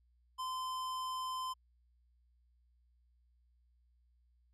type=tone with hard clipping; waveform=sine; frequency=1030 Hz; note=C6; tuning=28 cents flat; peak=-39 dBFS; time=0.38-1.54 s; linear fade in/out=20 ms; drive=16 dB; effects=added 60 Hz sine -68 dBFS peak until 4.53 s